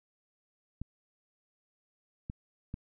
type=clicks; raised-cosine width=5 ms; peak=-25 dBFS; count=3; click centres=0.816 / 2.299 / 2.741 s; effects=none